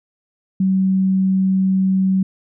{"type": "tone", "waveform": "sine", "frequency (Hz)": 189.9, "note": "F#3", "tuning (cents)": 45, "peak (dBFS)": -13, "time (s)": [0.6, 2.23], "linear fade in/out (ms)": 5, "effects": []}